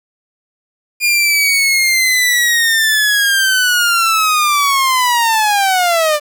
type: linear sweep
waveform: sawtooth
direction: down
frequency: 2426 to 585 Hz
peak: -7 dBFS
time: 1-6.2 s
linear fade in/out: 50 ms
effects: 7-bit